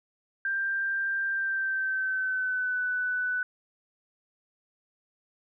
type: tone with pitch glide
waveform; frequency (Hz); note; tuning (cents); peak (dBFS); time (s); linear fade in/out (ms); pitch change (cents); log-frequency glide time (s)
sine; 1583 to 1494.2; G6 to F#6; +17 to +17; -26; 0.45-3.43; 2; -100; 1.3-2.81
effects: none